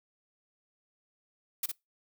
blue noise with echo, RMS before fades -31 dBFS, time 1.63-1.66 s, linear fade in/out 5 ms, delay 57 ms, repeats 1, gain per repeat -4 dB, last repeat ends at 1.717 s, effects noise-tail reverb RT60 0.2 s tail -24 dB re dry

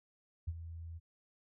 sine tone with ADSR envelope, 83 Hz, E2, 12 cents sharp, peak -32 dBFS, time 0.47-1 s, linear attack 13 ms, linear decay 44 ms, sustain -11 dB, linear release 32 ms, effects none

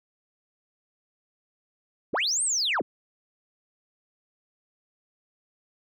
sine linear two-way sweep, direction up then down, 86.1 to 8880 to 86.1 Hz, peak -22 dBFS, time 2.13-2.82 s, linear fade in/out 10 ms, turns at 2.43 s, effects tanh soft clip ceiling -19 dBFS

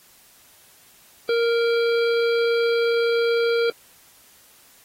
harmonic tone with a mistuned harmonic, 466.2 Hz, A#4, in tune, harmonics 1 / 3 / 5 / 7 / 9 / 10, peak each -18 / -28 / -32 / -35 / -37 / -38 dBFS, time 1.29-3.7 s, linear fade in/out 2 ms, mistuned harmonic 9, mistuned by -56 cents, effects white hiss -53 dBFS RMS until 4.84 s + AAC 48 kbps

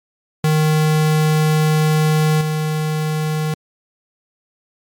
square tone with level steps, 154.8 Hz, D#3, 9 cents flat, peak -13 / -18 dBFS, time 0.44-3.54 s, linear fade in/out 2 ms, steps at 2.41 s, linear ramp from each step 2 ms, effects MP3 96 kbps

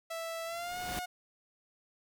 sawtooth tone with pitch glide, 659.3 to 723.1 Hz, E5 to F#5, 0 to -40 cents, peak -33 dBFS, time 0.1-1.06 s, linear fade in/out 10 ms, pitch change +160 cents, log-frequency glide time 0.45-0.78 s
pink noise with exponential growth, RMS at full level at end -37 dBFS, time 0.34-0.99 s, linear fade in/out 1 ms, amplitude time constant 140 ms
effects none

